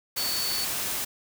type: tone in noise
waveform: sine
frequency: 4473 Hz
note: C#8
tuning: 15 cents sharp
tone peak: -29 dBFS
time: 0.17-0.65 s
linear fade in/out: 10 ms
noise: white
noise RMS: -30 dBFS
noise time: 0.16-1.05 s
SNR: -2 dB
effects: none